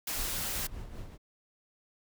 white noise, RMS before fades -35 dBFS, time 0.07-0.67 s, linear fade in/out 5 ms
brown noise with tremolo, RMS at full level -39 dBFS, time 0.14-1.18 s, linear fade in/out 50 ms, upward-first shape sine, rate 5 Hz, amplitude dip 55%
effects none

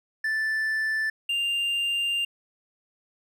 triangle tone pair in turn, 1760 / 2794 Hz, A6 / F7, 0 / 0 cents, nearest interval minor sixth, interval 800 cents, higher second, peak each -22 dBFS, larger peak neither, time 0.24-1.1 / 1.29-2.25 s, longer second, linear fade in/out 5 ms, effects none

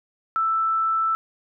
sine tone, 1323 Hz, E6, 6 cents sharp, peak -19 dBFS, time 0.36-1.15 s, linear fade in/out 0 ms, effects none

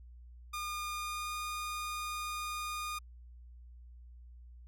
sawtooth tone with pitch glide, 1214 to 1222.4 Hz, D#6 to D#6, -43 to -31 cents, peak -33 dBFS, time 0.53-2.99 s, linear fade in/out 10 ms, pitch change +12 cents, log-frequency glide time 0.93-1.34 s, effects added 60 Hz sine -50 dBFS peak until 4.67 s

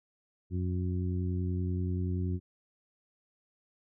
harmonic tone, 90.5 Hz, F#2, 38 cents flat, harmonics 1 / 2 / 3 / 4, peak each -30 / -36 / -40 / -42 dBFS, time 0.5-2.4 s, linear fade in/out 50 ms, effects none

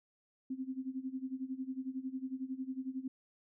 sine tone with tremolo, 261.6 Hz, C4, in tune, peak -34 dBFS, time 0.5-3.08 s, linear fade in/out 5 ms, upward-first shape sine, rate 11 Hz, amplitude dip 85%, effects none

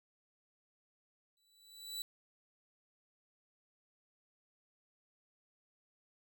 sawtooth tone with exponential growth, 3951 Hz, B7, in tune, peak -34 dBFS, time 1.37-2.02 s, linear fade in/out 1 ms, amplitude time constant 140 ms, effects none

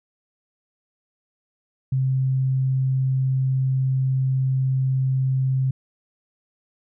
sine tone, 131.8 Hz, C3, 13 cents sharp, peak -18 dBFS, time 1.92-5.71 s, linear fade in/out 5 ms, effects none

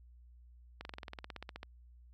slowing click train, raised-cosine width 0.3 ms, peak -27 dBFS, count 16, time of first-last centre 0.81-1.631 s, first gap 41 ms, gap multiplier 1.04, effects added 60 Hz sine -55 dBFS peak until 2.13 s + MP3 96 kbps

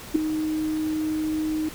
sine tone with ADSR envelope, 311.1 Hz, D#4, in tune, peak -12 dBFS, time 0.14-1.69 s, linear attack 17 ms, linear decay 4 ms, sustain -11 dB, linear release 5 ms, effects pink hiss -40 dBFS RMS until 1.74 s

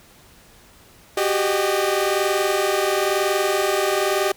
sawtooth tone cluster, 378.2 / 399.2 / 611 Hz, F#4 / G4 / D#5, +38 / +32 / -32 cents, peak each -19 dBFS, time 1.17-4.32 s, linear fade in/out 5 ms, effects pink hiss -50 dBFS RMS until 4.36 s

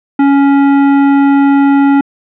sine tone with hard clipping, 278.9 Hz, C#4, 11 cents sharp, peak -7 dBFS, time 0.19-2.01 s, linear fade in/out 5 ms, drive 15 dB, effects low-pass 2000 Hz 12 dB/octave

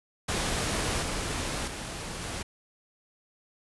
pink noise with level steps, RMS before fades -29 / -32 / -37 / -35 dBFS, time 0.28-2.43 s, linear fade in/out 10 ms, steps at 1.02 / 1.67 / 2.21 s, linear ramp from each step 10 ms, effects resampled to 24000 Hz

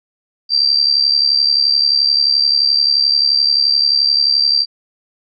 sine tone with amplitude modulation, 4699 Hz, D8, in tune, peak -7 dBFS, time 0.49-4.66 s, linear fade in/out 50 ms, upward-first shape sine, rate 71.5 Hz, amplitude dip 75%, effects none

